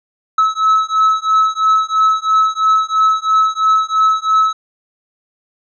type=beating tone pair; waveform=triangle; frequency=1295 / 1298 Hz; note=E6 / E6; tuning=-31 / -27 cents; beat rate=3 Hz; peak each=-12 dBFS; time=0.38-4.53 s; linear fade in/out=5 ms; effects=resampled to 16000 Hz